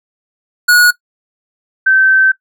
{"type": "tone pair in turn", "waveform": ["square", "sine"], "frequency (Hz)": [1455, 1545.8], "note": ["F#6", "G6"], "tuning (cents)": [-29, -25], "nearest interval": "minor second", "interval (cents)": 104, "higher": "second", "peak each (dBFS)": -6, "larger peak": "neither", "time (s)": [[0.68, 0.91], [1.86, 2.32]], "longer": "second", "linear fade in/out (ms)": 10, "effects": ["noise-tail reverb RT60 0.1 s tail -18 dB re dry"]}